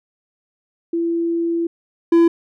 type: tone pair in turn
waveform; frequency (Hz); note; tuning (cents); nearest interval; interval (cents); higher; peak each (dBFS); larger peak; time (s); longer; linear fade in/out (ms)
sine / triangle; 336.4 / 336.4; E4 / E4; +35 / +35; unison; 0; neither; -17 / -7; second; 0.93-1.67 / 2.12-2.28; first; 5
effects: none